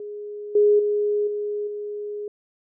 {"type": "tone with level steps", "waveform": "sine", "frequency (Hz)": 415.3, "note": "G#4", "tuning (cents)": 0, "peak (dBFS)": [-31, -13, -19, -24, -28], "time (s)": [0, 2.28], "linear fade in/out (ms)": 2, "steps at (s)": [0.55, 0.79, 1.27, 1.67], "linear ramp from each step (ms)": 5, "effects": []}